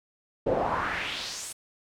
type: noise with band-pass filter sweep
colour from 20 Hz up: brown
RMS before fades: -30 dBFS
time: 0.46-1.53 s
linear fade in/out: 10 ms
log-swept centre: 470 to 9700 Hz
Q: 2.7
effects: none